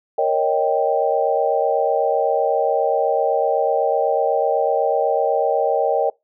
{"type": "chord", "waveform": "sine", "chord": "Eb dominant seventh", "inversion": "second", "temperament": "equal", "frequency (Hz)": [466.2, 554.4, 622.3, 784], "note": ["Bb4", "Db5", "Eb5", "G5"], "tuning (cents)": [0, 0, 0, 0], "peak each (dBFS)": -21, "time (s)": [0.18, 6.1], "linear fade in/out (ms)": 5, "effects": ["noise-tail reverb RT60 0.2 s tail -24 dB re dry"]}